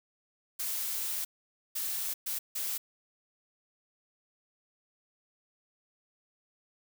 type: noise bursts at uneven times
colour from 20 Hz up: blue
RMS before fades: -34 dBFS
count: 4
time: 0.59-1.25 / 1.75-2.14 / 2.26-2.39 / 2.55-2.78 s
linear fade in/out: 10 ms
effects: none